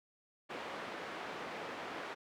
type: band-pass noise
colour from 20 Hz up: pink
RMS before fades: -44 dBFS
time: 0.49-2.15 s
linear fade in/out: 20 ms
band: 350 to 2400 Hz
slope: 12 dB/octave
effects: none